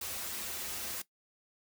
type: noise with comb filter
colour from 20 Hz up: white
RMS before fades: -39 dBFS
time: 0.01-1.02 s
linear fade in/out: 5 ms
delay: 6.8 ms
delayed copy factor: -0.75
effects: noise-tail reverb RT60 0.1 s tail -17 dB re dry